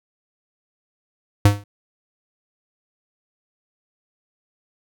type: tone with exponential decay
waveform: square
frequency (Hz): 102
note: G#2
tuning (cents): -31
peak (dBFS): -7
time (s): 1.45-1.64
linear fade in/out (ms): 5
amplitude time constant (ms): 41
effects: none